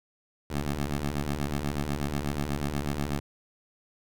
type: ring-modulated tone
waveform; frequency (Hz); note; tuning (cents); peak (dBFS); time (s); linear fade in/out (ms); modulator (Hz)
15% pulse; 73.3; D2; -3; -19; 0.5-3.2; 5; 69.2
effects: none